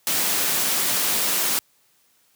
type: high-pass noise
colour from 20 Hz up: white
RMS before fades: -22 dBFS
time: 0.07-1.59 s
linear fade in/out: 0 ms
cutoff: 130 Hz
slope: 24 dB/octave
effects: white hiss -62 dBFS RMS until 2.35 s + high-pass 80 Hz 12 dB/octave